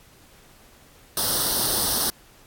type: noise with comb filter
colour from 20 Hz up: white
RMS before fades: -23 dBFS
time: 1.17-2.1 s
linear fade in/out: 0 ms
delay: 0.21 ms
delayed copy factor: +0.85
effects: pink hiss -53 dBFS RMS until 2.46 s + AAC 64 kbps